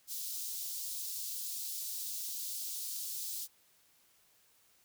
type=high-pass noise; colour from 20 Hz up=white; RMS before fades=-40 dBFS; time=0.07-3.48 s; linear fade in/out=50 ms; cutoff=4000 Hz; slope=24 dB/octave; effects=white hiss -68 dBFS RMS until 4.84 s